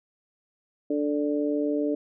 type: harmonic tone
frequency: 146.83 Hz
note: D3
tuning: in tune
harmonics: 2 / 3 / 4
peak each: -25 / -29 / -31 dBFS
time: 0.9-1.95 s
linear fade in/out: 5 ms
effects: none